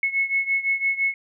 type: beating tone pair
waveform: sine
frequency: 2189 / 2194.9 Hz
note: C#7 / C#7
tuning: -22 / -18 cents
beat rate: 5.9 Hz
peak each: -22 / -25 dBFS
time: 0.03-1.14 s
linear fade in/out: 2 ms
effects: none